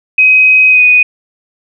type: tone with pitch glide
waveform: sine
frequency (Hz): 2525 to 2487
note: D#7 to D#7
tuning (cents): +25 to -1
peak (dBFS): -3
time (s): 0.18-1.03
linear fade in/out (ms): 5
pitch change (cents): -26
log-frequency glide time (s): 0.69-0.83
effects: none